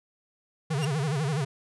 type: tone with vibrato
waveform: square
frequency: 146.83 Hz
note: D3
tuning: in tune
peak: -26 dBFS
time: 0.7-1.45 s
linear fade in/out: 10 ms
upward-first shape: sine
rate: 12 Hz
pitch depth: 180 cents each way
type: tone with exponential growth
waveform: sawtooth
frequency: 2800 Hz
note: F7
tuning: 4 cents sharp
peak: -25 dBFS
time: 0.77-0.85 s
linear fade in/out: 5 ms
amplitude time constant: 17 ms
effects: resampled to 24000 Hz